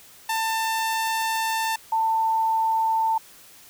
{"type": "tone pair in turn", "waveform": ["sawtooth", "sine"], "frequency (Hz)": [893, 893], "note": ["A5", "A5"], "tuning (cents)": [25, 25], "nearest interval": "unison", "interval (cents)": 0, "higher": "neither", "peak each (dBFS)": -19, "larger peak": "neither", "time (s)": [[0.29, 1.76], [1.92, 3.18]], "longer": "first", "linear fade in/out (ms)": 5, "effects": ["white hiss -49 dBFS RMS until 3.69 s"]}